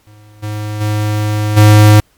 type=tone with level steps; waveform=square; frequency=105.7 Hz; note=G#2; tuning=31 cents sharp; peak=-39 / -19 / -13 / -3 dBFS; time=0.07-2 s; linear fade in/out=0 ms; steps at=0.42 / 0.8 / 1.56 s; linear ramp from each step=20 ms; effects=pink hiss -54 dBFS RMS until 2.17 s + MP3 96 kbps